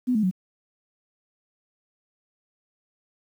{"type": "tone with pitch steps", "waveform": "sine", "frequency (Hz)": [250, 215.1, 185.14], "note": ["B3", "A3", "F#3"], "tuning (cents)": [21, -39, 1], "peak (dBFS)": -19, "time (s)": [0.07, 0.313], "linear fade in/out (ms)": 20, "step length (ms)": 81, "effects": ["9-bit"]}